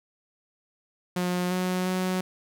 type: tone with pitch steps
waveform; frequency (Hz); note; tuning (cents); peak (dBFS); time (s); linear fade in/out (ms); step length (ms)
sawtooth; 179.4 / 183.1 / 184.8; F3 / F#3 / F#3; +47 / -18 / -2; -21; 1.16-2.21; 5; 350
effects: none